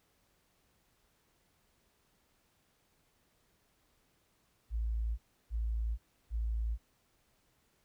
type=tone bursts; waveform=sine; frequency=55.8 Hz; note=A1; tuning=25 cents sharp; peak=-31 dBFS; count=3; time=4.7-6.78 s; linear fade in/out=50 ms; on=480 ms; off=320 ms; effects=pink hiss -73 dBFS RMS until 7.84 s